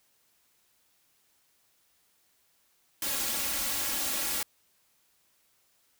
white noise with comb filter, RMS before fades -31 dBFS, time 3.02-4.43 s, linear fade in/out 2 ms, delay 3.6 ms, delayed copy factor +0.8, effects white hiss -69 dBFS RMS until 5.99 s

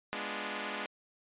5% pulse chord, G# diminished seventh, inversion none, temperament equal, 207.7 / 246.9 / 293.7 / 349.2 Hz, G#3 / B3 / D4 / F4, 0 / 0 / 0 / 0 cents, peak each -28 / -31 / -30 / -33 dBFS, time 0.13-0.86 s, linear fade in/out 0 ms, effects resampled to 8000 Hz

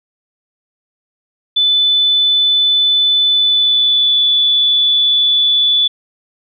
sine tone with pitch glide, 3500 to 3462 Hz, A7 to A7, -10 to -29 cents, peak -9 dBFS, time 1.56-5.88 s, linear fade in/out 10 ms, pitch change -19 cents, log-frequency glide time 3.3-4.21 s, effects none

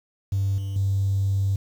triangle tone with level steps, 98 Hz, G2, in tune, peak -17 / -24 / -16 dBFS, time 0.32-1.56 s, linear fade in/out 5 ms, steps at 0.58 / 0.76 s, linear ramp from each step 2 ms, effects tanh soft clip ceiling -17 dBFS + 8-bit

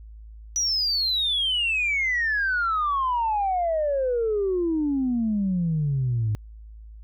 sine exponential sweep, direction down, 5920 to 103.83 Hz, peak -20 dBFS, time 0.56-6.35 s, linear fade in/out 0 ms, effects tanh soft clip ceiling -17 dBFS + added 54 Hz sine -40 dBFS peak until 7.03 s

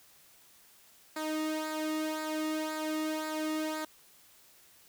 sawtooth tone with flanger, 311.1 Hz, D#4, in tune, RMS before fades -34 dBFS, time 1.16-3.85 s, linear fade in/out 5 ms, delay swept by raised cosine 0.33 to 1.29 ms, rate 1.9 Hz, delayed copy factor -0.65, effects white hiss -60 dBFS RMS until 4.88 s

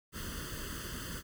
pink noise with comb filter, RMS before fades -41 dBFS, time 0.12-1.23 s, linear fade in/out 50 ms, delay 0.64 ms, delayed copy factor +1, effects none

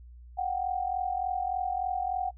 sine tone pair together, 730 / 773.4 Hz, F#5 / G5, -24 / -24 cents, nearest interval minor second, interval 100 cents, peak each -30 / -31 dBFS, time 0.37-2.31 s, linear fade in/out 20 ms, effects noise-tail reverb RT60 0.1 s tail -20 dB re dry + added 60 Hz sine -46 dBFS peak until 2.37 s

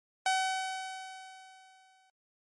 sawtooth tone with exponential decay, 757 Hz, F#5, 39 cents sharp, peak -21 dBFS, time 0.26-2.1 s, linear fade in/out 2 ms, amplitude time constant 400 ms, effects low-pass 12000 Hz 12 dB/octave + MP3 48 kbps

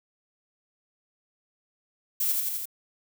violet noise with echo, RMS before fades -26 dBFS, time 2.2-2.32 s, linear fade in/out 5 ms, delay 84 ms, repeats 4, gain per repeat -2 dB, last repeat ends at 2.656 s, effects none

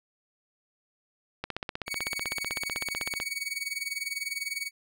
click train, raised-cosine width 0.3 ms, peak -16 dBFS, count 29, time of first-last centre 1.44-3.201 s, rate 15.9 Hz
sawtooth tone with tremolo, 2242 Hz, C#7, 19 cents sharp, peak -25 dBFS, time 1.86-4.71 s, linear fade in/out 50 ms, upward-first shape sine, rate 20 Hz, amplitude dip 85%
effects none

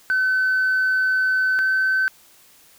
sine tone pair in turn, 1520 / 1532.3 Hz, F#6 / G6, +46 / -40 cents, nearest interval unison, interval 14 cents, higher second, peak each -15 dBFS, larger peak neither, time 0.1-1.59 / 1.59-2.08 s, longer first, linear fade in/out 0 ms, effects tanh soft clip ceiling -14 dBFS + white hiss -52 dBFS RMS until 2.78 s

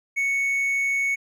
triangle tone, 2217 Hz, C#7, in tune, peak -19 dBFS, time 0.16-1.16 s, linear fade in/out 20 ms, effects none

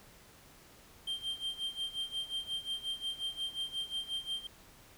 triangle tone with tremolo, 3165 Hz, G7, 16 cents sharp, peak -31 dBFS, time 1.07-4.47 s, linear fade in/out 5 ms, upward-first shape sine, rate 5.6 Hz, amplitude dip 85%, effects pink hiss -58 dBFS RMS until 4.97 s

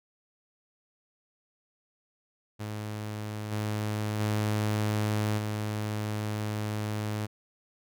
sawtooth tone with level steps, 106.2 Hz, G#2, 39 cents sharp, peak -30 / -25 / -22 / -26 dBFS, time 2.59-7.27 s, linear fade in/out 20 ms, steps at 3.51 / 4.19 / 5.37 s, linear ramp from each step 20 ms, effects none

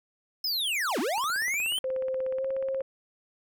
square linear two-way sweep, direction down then up, 5274 to 211.5 to 3155 Hz, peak -27 dBFS, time 0.44-1.79 s, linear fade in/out 5 ms, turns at 0.99 s
click train, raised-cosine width 0.5 ms, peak -30 dBFS, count 28, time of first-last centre 1.18-2.807 s, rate 16.6 Hz
sine tone with pitch glide, 522 to 534.2 Hz, C5 to C5, -4 to +36 cents, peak -27 dBFS, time 1.84-2.82 s, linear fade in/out 5 ms, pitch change +40 cents, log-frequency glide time 2.36-2.44 s
effects none

